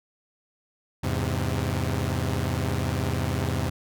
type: chord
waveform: sawtooth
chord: E augmented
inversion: none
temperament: equal with one note detuned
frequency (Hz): 82.41 / 102.34 / 130.81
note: E2 / G#2 / B#2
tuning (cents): 0 / -25 / 0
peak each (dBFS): -25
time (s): 1.03-3.7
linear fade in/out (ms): 10
effects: none

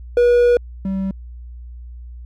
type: tone pair in turn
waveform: triangle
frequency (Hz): 483.1 / 192.66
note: B4 / G3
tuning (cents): -38 / -30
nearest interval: octave + major third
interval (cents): 1592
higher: first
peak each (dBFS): -8 / -17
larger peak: first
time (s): 0.17-0.57 / 0.85-1.11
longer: first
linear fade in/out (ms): 2
effects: added 60 Hz sine -32 dBFS peak until 2.25 s

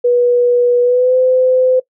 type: tone with pitch glide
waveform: sine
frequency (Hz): 486.8 to 511.6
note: B4 to C5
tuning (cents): -25 to -39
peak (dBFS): -8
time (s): 0.04-1.8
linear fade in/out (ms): 10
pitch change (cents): +86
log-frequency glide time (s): 0.82-1.16
effects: noise-tail reverb RT60 0.1 s tail -21 dB re dry

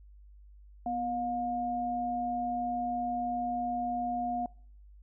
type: tone pair together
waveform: sine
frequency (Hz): 245.4 / 713.2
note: B3 / F5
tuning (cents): -11 / +36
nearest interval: octave + tritone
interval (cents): 1847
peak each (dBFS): -36 / -31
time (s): 0.86-4.46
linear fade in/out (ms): 2
effects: noise-tail reverb RT60 0.6 s tail -25 dB re dry + added 50 Hz sine -51 dBFS peak until 5.02 s

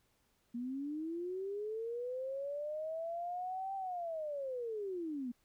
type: linear two-way sweep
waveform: sine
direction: up then down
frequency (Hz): 233.1 to 784 to 233.1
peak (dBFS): -37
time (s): 0.54-5.32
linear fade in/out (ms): 10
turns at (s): 3.75
effects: pink hiss -75 dBFS RMS until 5.44 s

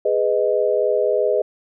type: chord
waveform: sine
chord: G# minor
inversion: none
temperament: just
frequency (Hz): 415.3 / 498.4 / 623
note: G#4 / B4 / D#5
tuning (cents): 0 / +16 / +2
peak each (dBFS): -20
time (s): 0.05-1.42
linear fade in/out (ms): 5
effects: none

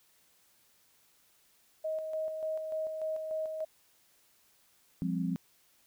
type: tone with tremolo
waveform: sine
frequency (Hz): 630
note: D#5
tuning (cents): +21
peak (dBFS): -31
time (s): 1.84-3.65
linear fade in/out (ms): 10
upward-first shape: square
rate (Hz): 3.4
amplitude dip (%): 40
type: chord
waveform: sine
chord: F suspended second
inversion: none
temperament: equal with one note detuned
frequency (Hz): 174.61 / 200.7 / 261.6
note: F3 / G3 / C4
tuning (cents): 0 / +41 / 0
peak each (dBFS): -32 / -36 / -35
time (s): 5.02-5.36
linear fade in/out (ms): 0
effects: white hiss -67 dBFS RMS until 5.86 s

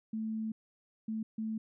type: tone bursts at uneven times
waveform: sine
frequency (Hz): 220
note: A3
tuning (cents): 0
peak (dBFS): -33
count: 3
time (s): 0.13-0.52 / 1.08-1.23 / 1.38-1.58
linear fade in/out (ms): 5
effects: none

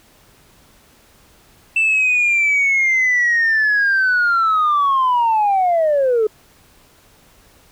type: linear sweep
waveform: sine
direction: down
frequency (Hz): 2666 to 419.3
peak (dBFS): -11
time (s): 1.76-6.27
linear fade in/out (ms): 5
effects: tanh soft clip ceiling -10 dBFS + pink hiss -51 dBFS RMS until 7.71 s

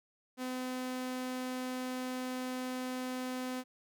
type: tone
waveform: sawtooth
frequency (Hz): 254.6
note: C4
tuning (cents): -47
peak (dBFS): -32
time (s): 0.37-3.64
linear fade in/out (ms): 50
effects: none

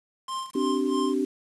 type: tone with tremolo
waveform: square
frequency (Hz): 1053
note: C6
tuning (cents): +11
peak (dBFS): -29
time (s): 0.28-1.14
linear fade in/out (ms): 5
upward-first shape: sine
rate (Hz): 3.1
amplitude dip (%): 90
type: chord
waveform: sine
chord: C suspended second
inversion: none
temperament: equal with one note detuned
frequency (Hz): 261.6 / 293.7 / 384.8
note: C4 / D4 / G4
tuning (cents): 0 / 0 / -32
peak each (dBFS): -27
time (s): 0.55-1.25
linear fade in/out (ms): 5
effects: resampled to 24000 Hz + 8-bit

